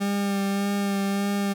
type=tone with vibrato; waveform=40% pulse; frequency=199.4 Hz; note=G3; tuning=30 cents sharp; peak=-22 dBFS; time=0-1.54 s; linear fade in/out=20 ms; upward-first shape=sine; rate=1.7 Hz; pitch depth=17 cents each way; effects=none